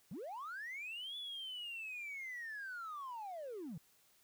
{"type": "linear two-way sweep", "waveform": "triangle", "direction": "up then down", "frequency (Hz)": [138.59, 3467, 138.59], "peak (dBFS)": -40, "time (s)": [0.11, 3.78], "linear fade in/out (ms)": 5, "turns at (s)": 1.17, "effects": ["tanh soft clip ceiling -39 dBFS", "white hiss -70 dBFS RMS until 4.23 s"]}